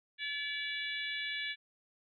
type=harmonic tone with a mistuned harmonic; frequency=574 Hz; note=D5; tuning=40 cents flat; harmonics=3 / 4 / 5 / 6 / 7; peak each=-40 / -40 / -45 / -41 / -46 dBFS; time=0.18-1.56 s; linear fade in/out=50 ms; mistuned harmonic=7; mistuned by=-28 cents; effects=none